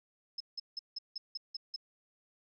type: tone bursts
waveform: sine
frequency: 5190 Hz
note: E8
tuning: 28 cents flat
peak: -36 dBFS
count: 8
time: 0.38-1.762 s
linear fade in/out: 5 ms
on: 24 ms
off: 170 ms
effects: none